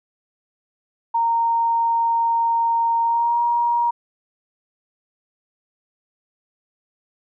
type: tone with pitch glide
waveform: sine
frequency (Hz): 925 to 947.2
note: A#5 to A#5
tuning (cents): -14 to +27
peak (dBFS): -16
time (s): 1.14-3.91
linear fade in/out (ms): 10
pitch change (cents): +41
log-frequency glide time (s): 3.03-3.41
effects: none